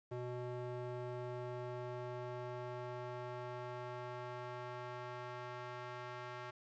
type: tone with band-pass filter sweep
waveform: square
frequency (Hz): 123.47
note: B2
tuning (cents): 0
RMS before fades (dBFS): -45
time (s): 0.11-6.51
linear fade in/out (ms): 10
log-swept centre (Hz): 460 to 1300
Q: 0.93
effects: resampled to 16000 Hz + 12-bit